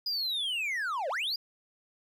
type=linear two-way sweep; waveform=triangle; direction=down then up; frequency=4978 to 493.9 to 4978 Hz; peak=-28 dBFS; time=0.06-1.36 s; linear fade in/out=5 ms; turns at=1.09 s; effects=none